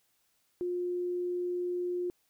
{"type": "tone", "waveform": "sine", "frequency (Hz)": 355.7, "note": "F4", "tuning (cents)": 32, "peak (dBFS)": -30, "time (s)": [0.61, 2.1], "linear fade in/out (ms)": 0, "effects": ["white hiss -73 dBFS RMS until 2.29 s"]}